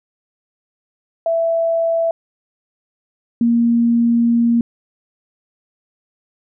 sine tone pair in turn, 663 / 234.4 Hz, E5 / A#3, +10 / +10 cents, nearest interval octave + tritone, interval 1800 cents, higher first, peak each -14 / -11 dBFS, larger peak second, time 1.26-2.11 / 3.41-4.61 s, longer second, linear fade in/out 2 ms, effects none

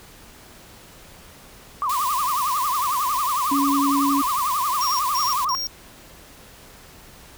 sine tone with vibrato, 1103 Hz, C#6, 9 cents flat, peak -20 dBFS, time 1.82-5.55 s, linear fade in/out 0 ms, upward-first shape triangle, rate 11 Hz, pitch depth 230 cents each way
white high-pass noise, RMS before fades -31 dBFS, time 1.89-5.45 s, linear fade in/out 5 ms, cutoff 1800 Hz, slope 24 dB/octave
sine tone, 280 Hz, C#4, 18 cents sharp, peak -19 dBFS, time 3.51-4.22 s, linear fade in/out 10 ms
square tone bursts, 5580 Hz, F8, 2 cents flat, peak -25 dBFS, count 3, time 4.81-5.67 s, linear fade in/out 0 ms, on 180 ms, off 160 ms
effects pink hiss -46 dBFS RMS until 7.37 s

